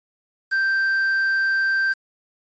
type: tone with quantisation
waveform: triangle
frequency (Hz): 1568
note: G6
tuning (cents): 0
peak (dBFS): -16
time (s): 0.51-1.94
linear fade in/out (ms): 20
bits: 6
effects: resampled to 16000 Hz